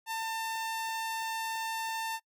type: tone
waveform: sawtooth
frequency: 897 Hz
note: A5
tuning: 33 cents sharp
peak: -29 dBFS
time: 0.06-2.2 s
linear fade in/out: 50 ms
effects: noise-tail reverb RT60 0.1 s tail -24 dB re dry